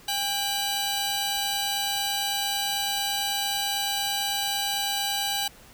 sawtooth tone cluster, 797 / 2961 / 3956 / 4667 Hz, G5 / F#7 / B7 / D8, +28 / +1 / +2 / -12 cents, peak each -26 / -28 / -27 / -33 dBFS, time 0.08-5.48 s, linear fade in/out 5 ms, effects pink hiss -51 dBFS RMS until 5.73 s

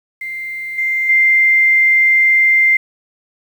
sine tone with level steps, 2093 Hz, C7, in tune, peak -22 / -14 / -8 dBFS, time 0.21-2.77 s, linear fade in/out 5 ms, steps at 0.78 / 1.09 s, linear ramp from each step 5 ms, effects 7-bit

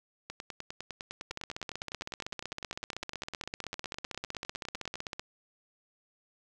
two click trains, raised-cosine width 0.2 ms, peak -22 / -19 dBFS, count 47 / 62, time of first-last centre 0.3-4.956 / 1.31-5.195 s, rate 9.88 / 15.7 Hz, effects none

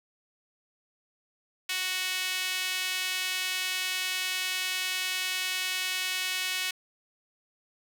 sawtooth tone with high-pass filter, 370 Hz, F#4, in tune, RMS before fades -31 dBFS, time 1.69-6.71 s, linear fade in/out 5 ms, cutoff 2500 Hz, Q 1.6, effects none

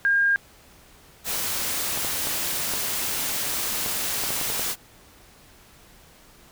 sine tone, 1613 Hz, G6, 49 cents sharp, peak -17 dBFS, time 0.05-0.36 s, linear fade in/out 0 ms
white noise, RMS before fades -27 dBFS, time 1.24-4.76 s, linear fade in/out 50 ms
clicks, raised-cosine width 1 ms, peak -18 dBFS, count 10, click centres 1.975 / 2.048 / 2.271 / 2.737 / 3.862 / 4.237 / 4.305 / 4.413 / 4.501 / 4.595 s
effects pink hiss -52 dBFS RMS until 6.51 s

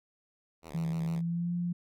5% pulse tone with vibrato, 76.5 Hz, D#2, 29 cents flat, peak -33 dBFS, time 0.62-1.22 s, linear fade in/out 50 ms, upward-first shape square, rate 6.6 Hz, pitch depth 130 cents each way
sine tone with pitch glide, 164.81 to 174.61 Hz, E3 to F3, 0 to 0 cents, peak -29 dBFS, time 0.74-1.73 s, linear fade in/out 10 ms, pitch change +100 cents, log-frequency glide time 1.06-1.54 s
effects none

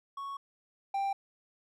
triangle tone pair in turn, 1108.7 / 788.1 Hz, C#6 / G5, 0 / +9 cents, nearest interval tritone, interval 591 cents, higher first, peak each -35 / -27 dBFS, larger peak second, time 0.17-0.37 / 0.94-1.13 s, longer first, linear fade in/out 5 ms, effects none

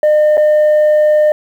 sine tone with dropouts, 606 Hz, D#5, 46 cents flat, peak -4 dBFS, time 0.03-1.32 s, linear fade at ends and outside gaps 2 ms, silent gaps 0.371-0.377 s, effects tanh soft clip ceiling -6 dBFS + 7-bit

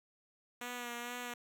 5% pulse tone with vibrato, 241.8 Hz, B3, 36 cents flat, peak -29 dBFS, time 0.61-1.34 s, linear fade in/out 5 ms, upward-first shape sine, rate 2.2 Hz, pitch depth 27 cents each way, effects none

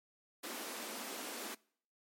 pink high-pass noise, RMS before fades -44 dBFS, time 0.43-1.55 s, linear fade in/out 10 ms, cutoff 210 Hz, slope 96 dB/octave, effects noise-tail reverb RT60 0.6 s tail -25 dB re dry + MP3 64 kbps

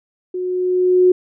sine tone with level ramp, 364.7 Hz, F#4, 25 cents flat, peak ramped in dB -21 to -7 dBFS, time 0.34-1.12 s, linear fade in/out 5 ms, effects none

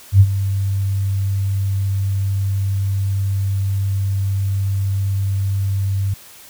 sine tone with ADSR envelope, 98 Hz, G2, in tune, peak -3 dBFS, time 0.12-6.14 s, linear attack 83 ms, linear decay 53 ms, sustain -13 dB, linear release 5 ms, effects white hiss -42 dBFS RMS until 6.49 s

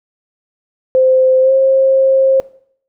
sine tone with pitch glide, 519 to 533.3 Hz, C5 to C5, -14 to +33 cents, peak -7 dBFS, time 0.95-2.4 s, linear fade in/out 0 ms, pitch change +47 cents, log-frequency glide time 1.41-1.52 s, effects noise-tail reverb RT60 0.6 s tail -20 dB re dry

